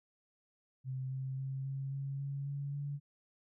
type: tone with pitch steps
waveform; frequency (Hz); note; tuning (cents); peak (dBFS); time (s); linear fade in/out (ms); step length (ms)
sine; 130.81 / 132.48 / 134.18 / 135.89 / 137.63 / 139.39 / 141.17 / 142.98; C3 / C3 / C3 / C#3 / C#3 / C#3 / C#3 / D3; 0 / +22 / +44 / -34 / -12 / +10 / +32 / -46; -36; 0.84-3; 50; 270
effects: none